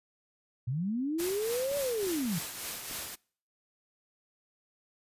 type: linear two-way sweep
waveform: sine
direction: up then down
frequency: 113.7 to 578 to 150.2 Hz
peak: -29 dBFS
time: 0.67-2.39 s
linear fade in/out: 10 ms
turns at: 1.77 s
type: noise with tremolo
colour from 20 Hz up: white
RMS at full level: -36 dBFS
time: 1.18-3.16 s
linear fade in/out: 20 ms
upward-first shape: triangle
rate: 3.5 Hz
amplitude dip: 50%
type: clicks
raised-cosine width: 2 ms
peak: -36 dBFS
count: 8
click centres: 1.207 / 1.306 / 1.715 / 1.771 / 2.03 / 2.068 / 2.255 / 2.912 s
effects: noise-tail reverb RT60 0.5 s tail -26 dB re dry + resampled to 32000 Hz